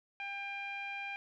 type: tone with low-pass filter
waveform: sawtooth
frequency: 798 Hz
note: G5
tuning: 31 cents sharp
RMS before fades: -41 dBFS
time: 0.2-1.16 s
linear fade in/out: 0 ms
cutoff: 2500 Hz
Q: 5.9
effects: none